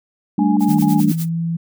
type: chord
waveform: sine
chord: G suspended second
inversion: none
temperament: equal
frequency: 196 / 220 / 293.7 Hz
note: G3 / A3 / D4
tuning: 0 / 0 / 0 cents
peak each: -17 dBFS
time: 0.38-1.12 s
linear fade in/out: 5 ms
type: tone bursts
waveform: sine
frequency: 830.6 Hz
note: G#5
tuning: in tune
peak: -23 dBFS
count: 3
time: 0.39-1.002 s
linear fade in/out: 2 ms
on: 180 ms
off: 36 ms
type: noise with tremolo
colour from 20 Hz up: blue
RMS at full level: -29 dBFS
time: 0.59-1.29 s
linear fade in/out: 50 ms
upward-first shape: sine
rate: 10 Hz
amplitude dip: 90%
type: tone with pitch glide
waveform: sine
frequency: 159.4 to 166.75 Hz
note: D#3 to E3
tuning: +42 to +20 cents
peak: -18 dBFS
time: 0.68-1.57 s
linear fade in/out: 10 ms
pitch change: +78 cents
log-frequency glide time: 0.84-1.4 s
effects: none